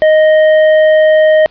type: tone with hard clipping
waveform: sine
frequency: 622.3 Hz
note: D#5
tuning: in tune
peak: -6 dBFS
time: 0.02-1.46 s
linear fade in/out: 0 ms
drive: 7 dB
effects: pink hiss -45 dBFS RMS until 1.5 s + resampled to 11025 Hz